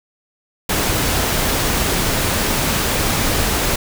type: noise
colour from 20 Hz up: pink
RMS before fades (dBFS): -18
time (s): 0.69-3.76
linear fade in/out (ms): 5
effects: none